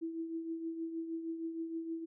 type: tone with tremolo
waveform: sine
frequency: 328.3 Hz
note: E4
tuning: 7 cents flat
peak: -34 dBFS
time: 0.01-2.06 s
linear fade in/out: 20 ms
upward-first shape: triangle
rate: 6.4 Hz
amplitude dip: 60%
effects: none